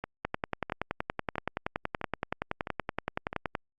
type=two click trains; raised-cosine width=0.5 ms; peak=-14 / -19 dBFS; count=36 / 6; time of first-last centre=0.25-3.552 / 0.04-3.329 s; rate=10.6 / 1.52 Hz; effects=Opus 48 kbps